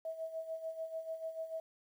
sine tone with tremolo, 647 Hz, E5, 32 cents flat, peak -36 dBFS, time 0.05-1.6 s, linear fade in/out 2 ms, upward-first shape sine, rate 6.8 Hz, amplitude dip 70%, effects 11-bit

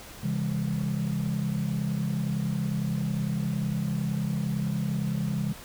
sine tone cluster, 135.1 / 166 / 203.8 Hz, C#3 / E3 / G#3, -44 / +12 / -32 cents, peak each -29 dBFS, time 0.23-5.53 s, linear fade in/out 10 ms, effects tanh soft clip ceiling -20 dBFS + pink hiss -45 dBFS RMS until 5.64 s

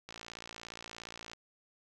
click train, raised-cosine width 0.2 ms, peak -27 dBFS, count 72, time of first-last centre 0.09-1.333 s, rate 57.1 Hz, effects none

